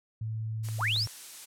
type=tone with pitch glide; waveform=sine; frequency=110.5 to 108.54 Hz; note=A2 to A2; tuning=+8 to -23 cents; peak=-31 dBFS; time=0.21-1.07 s; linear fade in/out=5 ms; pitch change=-31 cents; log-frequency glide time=0.75-0.85 s
type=noise; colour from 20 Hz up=blue; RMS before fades=-41 dBFS; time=0.63-1.46 s; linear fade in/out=20 ms
type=clicks; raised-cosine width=0.5 ms; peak=-30 dBFS; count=4; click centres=0.687 / 0.809 / 0.962 / 1.073 s
type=linear sweep; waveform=sine; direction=up; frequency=420 to 5800 Hz; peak=-26 dBFS; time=0.78-1.07 s; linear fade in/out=50 ms
effects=low-pass 10000 Hz 12 dB/octave